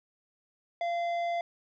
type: tone with tanh clipping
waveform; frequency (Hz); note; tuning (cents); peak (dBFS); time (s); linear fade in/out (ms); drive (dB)
triangle; 688; F5; -26; -30; 0.81-1.41; 2; 14
effects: none